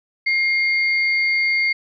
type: tone pair together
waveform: sine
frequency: 2129 / 4579 Hz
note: C7 / D8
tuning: +30 / -45 cents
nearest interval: octave + minor second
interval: 1325 cents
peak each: -16 / -28 dBFS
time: 0.26-1.73 s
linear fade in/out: 10 ms
effects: none